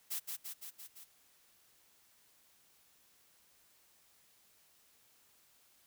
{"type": "noise with echo", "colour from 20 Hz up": "blue", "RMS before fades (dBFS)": -38, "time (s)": [0.1, 0.2], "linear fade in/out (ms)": 20, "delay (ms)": 170, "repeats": 5, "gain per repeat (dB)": -3, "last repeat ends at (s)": 1.05, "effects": ["white hiss -68 dBFS RMS until 5.86 s"]}